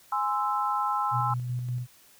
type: chord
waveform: sine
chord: Ab augmented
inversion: none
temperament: equal with one note detuned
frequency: 830.6 / 1039.3 / 1318.5 Hz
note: Ab5 / C6 / E6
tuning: 0 / -12 / 0 cents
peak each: -29 dBFS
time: 0.12-1.34 s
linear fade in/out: 5 ms
type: tone with tremolo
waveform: sine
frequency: 123.47 Hz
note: B2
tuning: in tune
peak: -27 dBFS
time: 1.11-1.87 s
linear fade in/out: 50 ms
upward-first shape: square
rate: 5.2 Hz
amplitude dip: 30%
effects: white hiss -57 dBFS RMS until 2.19 s